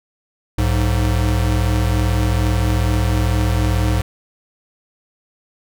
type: tone pair together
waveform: square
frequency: 61.45 / 103.83 Hz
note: B1 / G#2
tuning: -8 / 0 cents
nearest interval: major sixth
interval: 908 cents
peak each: -18 dBFS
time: 0.58-4.02 s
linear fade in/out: 5 ms
effects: none